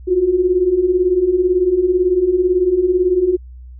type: beating tone pair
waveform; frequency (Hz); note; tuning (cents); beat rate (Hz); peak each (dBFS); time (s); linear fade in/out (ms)
sine; 349 / 367; F4 / F#4; -1 / -14; 18; -18 / -13; 0.07-3.37; 20
effects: added 62 Hz sine -33 dBFS peak until 3.79 s